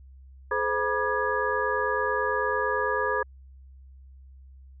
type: tone cluster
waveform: sine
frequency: 427 / 516 / 970 / 1200 / 1670 Hz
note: G#4 / C5 / B5 / D6 / G#6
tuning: +48 / -24 / -31 / +37 / +9 cents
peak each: -30 / -30 / -30 / -31 / -29 dBFS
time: 0.51-3.23 s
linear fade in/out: 5 ms
effects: added 66 Hz sine -46 dBFS peak until 4.8 s